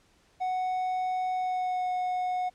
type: tone with pitch glide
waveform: triangle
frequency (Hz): 740 to 730.7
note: F#5 to F#5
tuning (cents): 0 to -22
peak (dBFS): -25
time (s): 0.4-2.5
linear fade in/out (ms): 20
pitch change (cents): -22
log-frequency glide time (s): 1.34-1.91
effects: pink hiss -64 dBFS RMS until 2.54 s + low-pass 8000 Hz 12 dB/octave